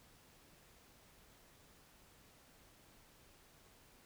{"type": "silence", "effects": ["pink hiss -65 dBFS RMS until 4.05 s"]}